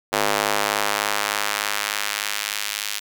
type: tone with high-pass filter sweep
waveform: square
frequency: 51.7 Hz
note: G#1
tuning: 7 cents flat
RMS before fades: -24 dBFS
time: 0.12-3 s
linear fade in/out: 20 ms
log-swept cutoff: 550 to 2900 Hz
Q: 0.79
effects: none